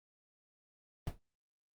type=noise with exponential decay; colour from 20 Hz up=brown; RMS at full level=-30 dBFS; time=1.07-1.19 s; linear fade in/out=2 ms; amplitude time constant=24 ms; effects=Opus 32 kbps